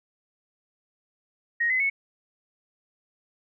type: tone with pitch steps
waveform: sine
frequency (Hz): 1875 / 2033 / 2204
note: A#6 / B6 / C#7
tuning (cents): +10 / +50 / -11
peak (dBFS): -21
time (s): 1.6-1.9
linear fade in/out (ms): 10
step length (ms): 100
effects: none